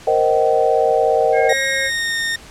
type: chord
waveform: sine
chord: C minor seventh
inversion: third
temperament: equal with one note detuned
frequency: 466.2 / 523.3 / 622.3 / 765.2 Hz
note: Bb4 / C5 / Eb5 / G5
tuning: 0 / 0 / 0 / -42 cents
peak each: -17 / -19 / -18 / -18 dBFS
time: 0.07-1.53 s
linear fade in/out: 5 ms
type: harmonic tone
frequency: 539 Hz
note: C#5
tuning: 49 cents flat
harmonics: 1 / 3 / 4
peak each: -25 / -25 / -24 dBFS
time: 1.32-1.91 s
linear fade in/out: 50 ms
type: tone with pitch glide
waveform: sawtooth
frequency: 1877 to 1836.2 Hz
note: A#6 to A#6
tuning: +11 to -27 cents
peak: -15 dBFS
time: 1.49-2.36 s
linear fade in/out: 5 ms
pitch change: -38 cents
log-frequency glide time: 1.64-2.18 s
effects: pink hiss -40 dBFS RMS until 2.5 s + low-pass 9000 Hz 12 dB/octave